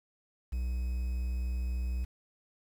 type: tone with quantisation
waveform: triangle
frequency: 61.9 Hz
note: B1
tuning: 5 cents sharp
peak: -28 dBFS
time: 0.52-2.05 s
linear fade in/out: 10 ms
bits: 9
effects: none